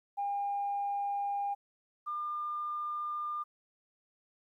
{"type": "tone pair in turn", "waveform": "sine", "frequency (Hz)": [806, 1202.4], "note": ["G5", "D6"], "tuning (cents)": [48, 40], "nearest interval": "perfect fifth", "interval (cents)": 692, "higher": "second", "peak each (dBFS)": [-30, -33], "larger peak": "first", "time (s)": [[0.17, 1.55], [2.06, 3.44]], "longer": "neither", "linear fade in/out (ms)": 20, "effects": ["tanh soft clip ceiling -26 dBFS", "12-bit"]}